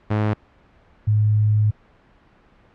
sawtooth / sine tone pair in turn, 106.2 / 106.2 Hz, G#2 / G#2, +39 / +39 cents, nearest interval unison, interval 0 cents, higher neither, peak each -14 / -14 dBFS, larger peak neither, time 0.1-0.34 / 1.07-1.71 s, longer second, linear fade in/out 10 ms, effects pink hiss -54 dBFS RMS until 2.74 s + low-pass 2000 Hz 12 dB/octave

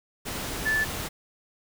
sine tone in noise, 1745 Hz, A6, 15 cents flat, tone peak -22 dBFS, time 0.65-0.85 s, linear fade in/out 20 ms, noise pink, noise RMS -33 dBFS, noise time 0.25-1.09 s, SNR +8 dB, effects none

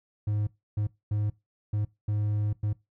triangle tone bursts at uneven times, 104.8 Hz, G#2, 16 cents sharp, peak -23 dBFS, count 6, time 0.27-0.47 / 0.77-0.87 / 1.11-1.3 / 1.73-1.85 / 2.08-2.53 / 2.63-2.73 s, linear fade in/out 5 ms, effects noise-tail reverb RT60 0.2 s tail -20 dB re dry

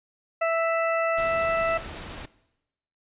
harmonic tone, 660 Hz, E5, 2 cents sharp, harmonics 1 / 2 / 3 / 4, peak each -22 / -28 / -32 / -34 dBFS, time 0.41-1.78 s, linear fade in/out 10 ms
pink noise, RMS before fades -38 dBFS, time 1.17-2.26 s, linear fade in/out 10 ms
effects noise-tail reverb RT60 0.9 s tail -19 dB re dry + resampled to 8000 Hz

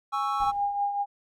triangle chord, C# minor, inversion second, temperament equal with one note detuned, 824.4 / 1108.7 / 1318.5 Hz, G#5 / C#6 / E6, -13 / 0 / 0 cents, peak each -28 dBFS, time 0.12-0.52 s, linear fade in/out 20 ms
sine tone with tremolo, 810 Hz, G#5, 43 cents flat, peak -22 dBFS, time 0.39-1.06 s, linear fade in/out 50 ms, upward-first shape triangle, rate 5.1 Hz, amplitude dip 60%
brown noise with exponential decay, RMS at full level -40 dBFS, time 0.4-0.96 s, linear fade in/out 2 ms, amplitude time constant 120 ms
effects none

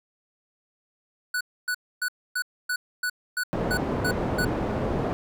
square tone bursts, 1480 Hz, F#6, in tune, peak -25 dBFS, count 10, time 1.34-4.45 s, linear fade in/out 5 ms, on 68 ms, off 270 ms
white low-pass noise, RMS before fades -27 dBFS, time 3.53-5.13 s, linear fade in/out 0 ms, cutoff 520 Hz, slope 12 dB/octave
effects none

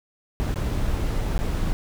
brown noise with dropouts, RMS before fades -24 dBFS, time 0.4-1.73 s, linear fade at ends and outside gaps 0 ms, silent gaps 0.542-0.558 / 1.378-1.39 s, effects none

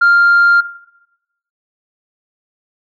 sine tone, 1396.9 Hz, F6, in tune, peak -5 dBFS, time 0.01-0.61 s, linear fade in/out 10 ms, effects noise-tail reverb RT60 0.9 s tail -17 dB re dry + tanh soft clip ceiling -4 dBFS

